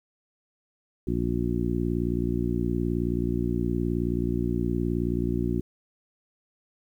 harmonic tone, 59 Hz, A#1, 22 cents sharp, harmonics 1 / 2 / 3 / 4 / 5 / 6, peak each -31 / -31 / -31 / -31 / -31 / -31 dBFS, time 1.07-5.61 s, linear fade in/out 5 ms, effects 10-bit

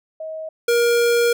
sine / square tone pair in turn, 634 / 473 Hz, D#5 / A#4, +32 / +25 cents, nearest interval perfect fourth, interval 507 cents, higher first, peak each -27 / -15 dBFS, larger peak second, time 0.2-0.49 / 0.68-1.33 s, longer second, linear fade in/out 5 ms, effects none

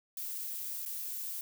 violet noise with dropouts, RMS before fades -39 dBFS, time 0.17-1.41 s, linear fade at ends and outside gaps 2 ms, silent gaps 0.853-0.86 s, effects none

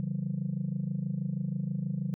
sine chord, C# diminished, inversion none, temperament equal with one note detuned, 138.59 / 164.81 / 191.08 Hz, C#3 / E3 / G3, 0 / 0 / -44 cents, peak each -33 dBFS, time 0-2.14 s, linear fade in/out 0 ms, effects tanh soft clip ceiling -23 dBFS

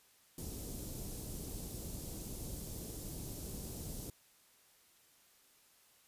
pink band-stop noise, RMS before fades -44 dBFS, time 0.38-4.1 s, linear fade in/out 2 ms, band 400 to 6900 Hz, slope 12 dB/octave, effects white hiss -67 dBFS RMS until 6.07 s + resampled to 32000 Hz

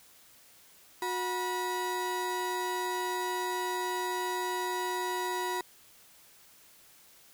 35% pulse tone pair together, 363.6 / 970.7 Hz, F#4 / B5, -30 / -30 cents, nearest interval octave + perfect fourth, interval 1700 cents, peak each -33 / -31 dBFS, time 1.02-5.61 s, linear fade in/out 2 ms, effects white hiss -58 dBFS RMS until 7.33 s

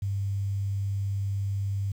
sine tone with quantisation, 99 Hz, G2, 18 cents sharp, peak -26 dBFS, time 0.02-1.92 s, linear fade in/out 5 ms, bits 9, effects none

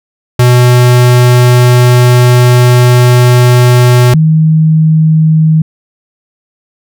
square / sine tone pair in turn, 123.47 / 157.89 Hz, B2 / D#3, 0 / +26 cents, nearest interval major third, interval 426 cents, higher second, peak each -3 dBFS, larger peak neither, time 0.39-4.14 / 4.14-5.62 s, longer first, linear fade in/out 5 ms, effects none

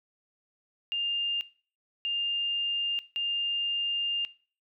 sine tone bursts at uneven times, 2806 Hz, F7, 8 cents sharp, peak -27 dBFS, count 3, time 0.92-1.41 / 2.05-2.99 / 3.16-4.25 s, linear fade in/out 0 ms, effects noise-tail reverb RT60 0.4 s tail -18 dB re dry

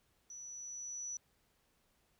sine tone with level ramp, 5920 Hz, F#8, in tune, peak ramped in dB -47 to -39 dBFS, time 0.3-1.17 s, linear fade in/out 2 ms, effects pink hiss -75 dBFS RMS until 2.19 s

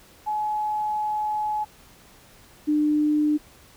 sine tone pair in turn, 849 / 300.2 Hz, G#5 / D4, +38 / +38 cents, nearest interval octave + tritone, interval 1800 cents, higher first, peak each -23 / -18 dBFS, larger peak second, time 0.26-1.65 / 2.67-3.38 s, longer first, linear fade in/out 20 ms, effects pink hiss -52 dBFS RMS until 3.76 s

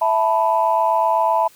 sine chord, E suspended fourth, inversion none, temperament equal, 659.3 / 880 / 987.8 Hz, E5 / A5 / B5, 0 / 0 / 0 cents, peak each -19 / -18 / -18 dBFS, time 0.01-1.48 s, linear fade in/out 10 ms, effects tanh soft clip ceiling -5 dBFS + white hiss -50 dBFS RMS until 1.55 s

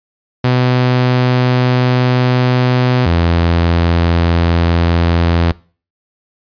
sawtooth tone pair in turn, 125.6 / 84.78 Hz, B2 / E2, +30 / +49 cents, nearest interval perfect fifth, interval 681 cents, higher first, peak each -6 dBFS, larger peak neither, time 0.44-3.06 / 3.06-5.52 s, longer first, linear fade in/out 5 ms, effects noise-tail reverb RT60 0.4 s tail -22 dB re dry + resampled to 11025 Hz

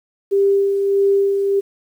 sine tone with tremolo, 396.4 Hz, G4, 19 cents sharp, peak -11 dBFS, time 0.31-1.61 s, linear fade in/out 20 ms, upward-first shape sine, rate 1.6 Hz, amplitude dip 40%, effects 8-bit

